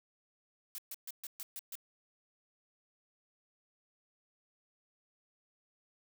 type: noise bursts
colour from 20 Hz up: blue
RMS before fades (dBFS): -43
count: 7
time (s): 0.75-1.754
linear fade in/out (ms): 0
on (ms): 32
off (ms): 130
effects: none